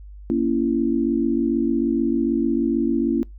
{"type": "chord", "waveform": "sine", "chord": "A# diminished", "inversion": "none", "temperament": "just", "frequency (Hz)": [233.1, 279.7, 335.6], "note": ["A#3", "C#4", "E4"], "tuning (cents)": [0, 16, 31], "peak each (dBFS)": -22, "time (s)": [0.3, 3.23], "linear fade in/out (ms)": 0, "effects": ["noise-tail reverb RT60 0.2 s tail -25 dB re dry", "added 50 Hz sine -37 dBFS peak until 3.38 s"]}